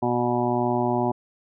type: harmonic tone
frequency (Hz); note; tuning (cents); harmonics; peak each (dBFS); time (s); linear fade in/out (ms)
121.7; B2; -25; 1 / 2 / 3 / 5 / 6 / 7 / 8; -30 / -26 / -26 / -30 / -28 / -29 / -31; 0.02-1.12; 10
effects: none